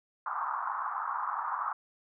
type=band-pass noise; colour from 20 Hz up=pink; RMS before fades=-34 dBFS; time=0.26-1.73 s; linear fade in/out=2 ms; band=900 to 1300 Hz; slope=48 dB/octave; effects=none